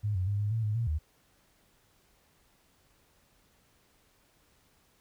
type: tone with pitch steps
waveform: sine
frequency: 104.5 / 92 / 101.7 / 103.8 / 112.9 / 105.9 / 116.2 / 77 Hz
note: G#2 / F#2 / G#2 / G#2 / A2 / G#2 / A#2 / D#2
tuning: +11 / -9 / -36 / 0 / +45 / +34 / -5 / -17 cents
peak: -27 dBFS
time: 0.03-0.99 s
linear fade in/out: 20 ms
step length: 120 ms
effects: pink hiss -67 dBFS RMS until 5 s